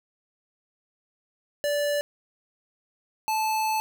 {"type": "tone pair in turn", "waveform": "square", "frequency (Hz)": [582, 872], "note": ["D5", "A5"], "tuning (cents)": [-16, -16], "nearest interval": "perfect fifth", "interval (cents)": 700, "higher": "second", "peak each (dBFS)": -24, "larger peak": "neither", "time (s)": [[1.64, 2.01], [3.28, 3.8]], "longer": "second", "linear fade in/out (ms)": 0, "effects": []}